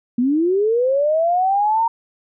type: linear sweep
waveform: sine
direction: up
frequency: 233.1 to 931 Hz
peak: -14 dBFS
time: 0.18-1.88 s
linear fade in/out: 5 ms
effects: none